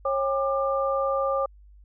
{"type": "tone cluster", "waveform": "sine", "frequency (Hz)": [545, 800, 1193], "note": ["C#5", "G5", "D6"], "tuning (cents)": [-29, 35, 27], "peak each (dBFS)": [-24, -33, -27], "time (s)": [0.05, 1.46], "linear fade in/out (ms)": 5, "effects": ["added 50 Hz sine -48 dBFS peak until 1.84 s"]}